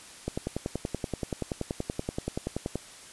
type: click train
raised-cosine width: 2 ms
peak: -16 dBFS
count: 27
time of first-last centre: 0.28-2.756 s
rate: 10.5 Hz
effects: white hiss -48 dBFS RMS until 3.12 s + resampled to 24000 Hz